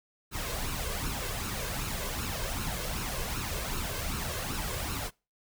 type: noise with flanger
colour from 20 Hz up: pink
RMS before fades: -34 dBFS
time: 0.31-5.11 s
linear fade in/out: 50 ms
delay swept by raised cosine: 0.73 to 1.93 ms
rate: 2.6 Hz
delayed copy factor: +0.6
effects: noise-tail reverb RT60 0.3 s tail -25 dB re dry